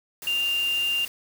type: tone in noise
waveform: sine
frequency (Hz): 2794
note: F7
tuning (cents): 0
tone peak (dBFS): -22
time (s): 0.27-1.05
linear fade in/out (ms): 2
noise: white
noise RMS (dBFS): -38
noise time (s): 0.22-1.08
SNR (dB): +13
effects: none